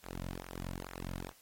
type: tone with flanger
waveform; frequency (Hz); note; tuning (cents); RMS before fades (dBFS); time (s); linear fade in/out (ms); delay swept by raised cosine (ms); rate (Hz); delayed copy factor
sawtooth; 44.78; F1; +44; -43; 0.03-1.32; 20; 0.21 to 2.61; 2.3; -0.8
effects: white hiss -63 dBFS RMS until 1.41 s + AAC 48 kbps